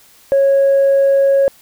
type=tone; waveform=sine; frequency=550 Hz; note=C#5; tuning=14 cents flat; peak=-7 dBFS; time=0.32-1.48 s; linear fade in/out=0 ms; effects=tanh soft clip ceiling -6 dBFS + white hiss -47 dBFS RMS until 1.61 s